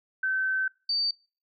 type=tone pair in turn; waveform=sine; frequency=1537 / 4606 Hz; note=G6 / D8; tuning=-35 / -34 cents; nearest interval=octave + perfect fifth; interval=1901 cents; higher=second; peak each=-24 dBFS; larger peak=neither; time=0.23-0.68 / 0.89-1.11 s; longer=first; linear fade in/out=5 ms; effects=noise-tail reverb RT60 0.4 s tail -25 dB re dry